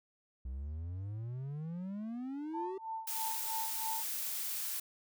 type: exponential sweep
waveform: triangle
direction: up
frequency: 61.5 to 392 Hz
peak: -36 dBFS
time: 0.45-2.78 s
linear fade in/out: 5 ms
type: tone with tremolo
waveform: sine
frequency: 892 Hz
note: A5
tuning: 23 cents sharp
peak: -36 dBFS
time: 2.53-4.04 s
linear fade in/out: 20 ms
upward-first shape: sine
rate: 3.1 Hz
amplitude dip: 85%
type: noise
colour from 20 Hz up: blue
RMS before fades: -38 dBFS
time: 3.07-4.8 s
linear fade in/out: 5 ms
effects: none